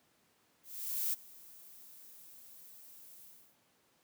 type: noise with ADSR envelope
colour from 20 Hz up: violet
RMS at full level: -33 dBFS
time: 0.63-3.57 s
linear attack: 500 ms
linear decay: 19 ms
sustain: -22 dB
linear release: 320 ms
effects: pink hiss -71 dBFS RMS until 4.03 s + high-pass 150 Hz 12 dB/octave